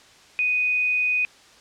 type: tone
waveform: sine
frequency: 2489 Hz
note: D#7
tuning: in tune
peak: -19 dBFS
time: 0.39-1.25 s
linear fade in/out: 0 ms
effects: white hiss -51 dBFS RMS until 1.6 s + low-pass 6000 Hz 12 dB/octave